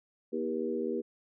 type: harmonic tone with a mistuned harmonic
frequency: 79.9 Hz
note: D#2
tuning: 47 cents sharp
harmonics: 3 / 4 / 5 / 6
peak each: -36 / -37 / -34 / -36 dBFS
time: 0.32-1.02 s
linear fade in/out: 20 ms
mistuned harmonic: 5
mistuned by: -16 cents
effects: none